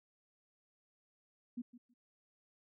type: tone with echo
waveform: sine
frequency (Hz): 242.4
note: B3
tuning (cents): -32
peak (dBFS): -38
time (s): 1.57-1.62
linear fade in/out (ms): 10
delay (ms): 160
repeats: 2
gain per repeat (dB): -15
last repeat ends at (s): 1.94
effects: none